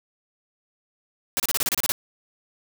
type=noise bursts; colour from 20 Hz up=white; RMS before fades=-23 dBFS; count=10; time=1.37-1.92 s; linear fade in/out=0 ms; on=28 ms; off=30 ms; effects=none